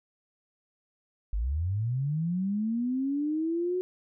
sine linear sweep, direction up, 46.37 to 370 Hz, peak -26 dBFS, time 1.33-3.81 s, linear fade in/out 0 ms, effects none

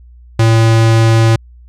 square tone, 113.2 Hz, A2, 50 cents sharp, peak -7 dBFS, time 0.39-1.36 s, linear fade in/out 5 ms, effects added 60 Hz sine -36 dBFS peak until 1.68 s + low-pass 8000 Hz 12 dB/octave

